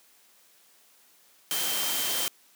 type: tone in noise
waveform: sine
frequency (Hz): 3139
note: G7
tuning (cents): +2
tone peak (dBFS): -34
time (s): 1.51-2.28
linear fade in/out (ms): 0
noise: white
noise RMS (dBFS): -29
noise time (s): 1.51-2.28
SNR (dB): -8
effects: white hiss -60 dBFS RMS until 2.55 s + high-pass 200 Hz 12 dB/octave